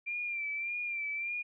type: tone with vibrato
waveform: sine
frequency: 2369 Hz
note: D7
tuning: 14 cents sharp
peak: -33 dBFS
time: 0.06-1.43 s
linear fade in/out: 20 ms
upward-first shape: sine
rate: 1.7 Hz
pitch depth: 49 cents each way
effects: none